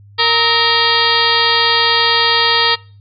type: harmonic tone with a mistuned harmonic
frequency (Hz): 464.7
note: A#4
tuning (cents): -5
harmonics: 1 / 2 / 3 / 4 / 5 / 6 / 7 / 8 / 9 / 10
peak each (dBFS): -22 / -19 / -20 / -18 / -24 / -24 / -18 / -18 / -20 / -18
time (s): 0.18-2.76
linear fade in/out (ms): 20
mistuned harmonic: 3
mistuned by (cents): -150
effects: noise-tail reverb RT60 0.4 s tail -23 dB re dry + added 101 Hz sine -39 dBFS peak until 3 s